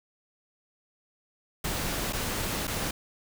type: noise with dropouts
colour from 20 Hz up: pink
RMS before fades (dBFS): -31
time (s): 1.64-2.91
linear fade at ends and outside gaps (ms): 5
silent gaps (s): 2.126-2.131 / 2.671-2.677
effects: none